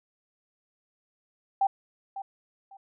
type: tone with echo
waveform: sine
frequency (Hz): 784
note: G5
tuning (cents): 0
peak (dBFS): -20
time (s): 1.61-1.67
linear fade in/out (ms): 5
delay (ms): 550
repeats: 2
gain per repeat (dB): -13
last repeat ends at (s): 2.77
effects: none